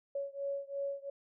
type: beating tone pair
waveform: sine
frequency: 557 / 559.9 Hz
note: C#5 / C#5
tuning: +8 / +17 cents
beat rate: 2.9 Hz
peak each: -38 / -39 dBFS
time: 0.15-1.1 s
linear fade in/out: 5 ms
effects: none